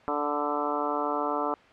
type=harmonic tone with a mistuned harmonic; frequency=146.83 Hz; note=D3; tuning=in tune; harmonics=2 / 3 / 4 / 5 / 6 / 7 / 8 / 9; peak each=-34 / -34 / -34 / -34 / -34 / -34 / -34 / -34 dBFS; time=0.08-1.54 s; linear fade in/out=0 ms; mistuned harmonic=7; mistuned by=-21 cents; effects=white hiss -53 dBFS RMS until 1.72 s + low-pass 2000 Hz 12 dB/octave